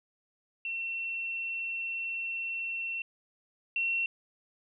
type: tone pair in turn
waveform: sine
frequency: 2709 / 2720 Hz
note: E7 / F7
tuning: +47 / -46 cents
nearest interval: unison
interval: 7 cents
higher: second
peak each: -32 / -27 dBFS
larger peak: second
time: 0.65-3.02 / 3.76-4.06 s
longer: first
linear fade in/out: 2 ms
effects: none